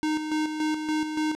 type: tone with tremolo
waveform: square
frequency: 308.5 Hz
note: D#4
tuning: 15 cents flat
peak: -24 dBFS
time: 0.03-1.35 s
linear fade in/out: 0 ms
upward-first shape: square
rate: 3.5 Hz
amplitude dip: 50%
effects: low-pass 7000 Hz 12 dB/octave + 11-bit